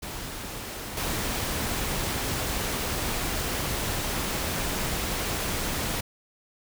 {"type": "noise with level steps", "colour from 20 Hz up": "pink", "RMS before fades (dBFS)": [-36, -29], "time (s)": [0.02, 6.01], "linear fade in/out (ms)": 10, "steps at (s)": 0.97, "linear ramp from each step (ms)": 2, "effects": []}